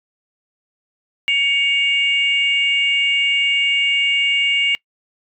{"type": "tone pair together", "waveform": "sine", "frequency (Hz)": [2235, 2816], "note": ["C#7", "F7"], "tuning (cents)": [14, 14], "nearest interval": "major third", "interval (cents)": 400, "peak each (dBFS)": -16, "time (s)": [1.28, 4.75], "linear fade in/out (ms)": 0, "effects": ["noise-tail reverb RT60 0.1 s tail -24 dB re dry", "tanh soft clip ceiling -7 dBFS"]}